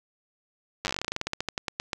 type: slowing click train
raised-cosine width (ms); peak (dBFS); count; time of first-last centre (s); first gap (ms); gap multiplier
0.2; -11; 24; 0.85-1.932; 9; 1.13
effects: none